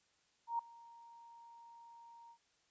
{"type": "tone with ADSR envelope", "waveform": "sine", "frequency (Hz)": 932.3, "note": "A#5", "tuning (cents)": 0, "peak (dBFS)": -32, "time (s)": [0.47, 2.38], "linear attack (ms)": 120, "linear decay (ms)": 4, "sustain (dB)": -23, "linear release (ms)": 76, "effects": ["white hiss -75 dBFS RMS until 2.7 s", "resampled to 16000 Hz"]}